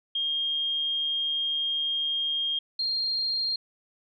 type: tone pair in turn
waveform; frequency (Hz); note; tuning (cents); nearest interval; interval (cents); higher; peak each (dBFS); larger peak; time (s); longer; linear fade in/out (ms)
sine; 3226 / 4209; G7 / C8; +49 / +9; perfect fourth; 460; second; -25 / -25; neither; 0.15-2.59 / 2.79-3.56; first; 5
effects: none